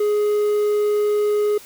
triangle tone, 417.7 Hz, G#4, 10 cents sharp, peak -14 dBFS, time 0-1.58 s, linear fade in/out 5 ms, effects white hiss -43 dBFS RMS until 1.65 s

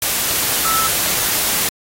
sine tone in noise, 1316 Hz, E6, 3 cents flat, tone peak -18 dBFS, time 0.65-0.87 s, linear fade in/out 2 ms, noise white, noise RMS -18 dBFS, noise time 0.02-1.69 s, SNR -3 dB, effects AAC 48 kbps

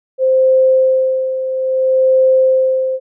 sine tone with tremolo, 522 Hz, C5, 4 cents flat, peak -7 dBFS, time 0.18-3 s, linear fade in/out 50 ms, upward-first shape sine, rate 0.6 Hz, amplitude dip 65%, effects none

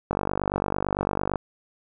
click train, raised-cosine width 1 ms, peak -10 dBFS, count 62, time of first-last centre 0.11-1.357 s, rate 48.9 Hz, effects none

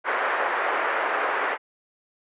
white band-pass noise, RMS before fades -25 dBFS, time 0.04-1.58 s, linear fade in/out 50 ms, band 420 to 1800 Hz, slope 24 dB/octave, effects resampled to 8000 Hz

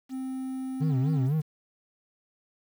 triangle tone with pitch glide, 261.6 to 266.3 Hz, C4 to C4, 0 to +31 cents, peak -29 dBFS, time 0.09-1.3 s, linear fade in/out 50 ms, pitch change +31 cents, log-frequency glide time 0.75-1.15 s
triangle tone with vibrato, 141.3 Hz, C#3, 34 cents sharp, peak -21 dBFS, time 0.8-1.42 s, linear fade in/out 20 ms, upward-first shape sine, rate 4 Hz, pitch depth 200 cents each way
effects 9-bit

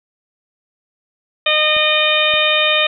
harmonic tone, 612 Hz, D#5, 29 cents flat, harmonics 1 / 2 / 3 / 4 / 5 / 6, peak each -19 / -22 / -22 / -17 / -19 / -18 dBFS, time 1.46-2.87 s, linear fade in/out 5 ms
clicks, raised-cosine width 3 ms, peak -23 dBFS, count 2, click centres 1.766 / 2.339 s
effects none

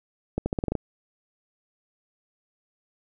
accelerating click train, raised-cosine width 2 ms, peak -12 dBFS, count 8, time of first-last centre 0.38-0.753 s, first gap 80 ms, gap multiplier 0.86, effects none

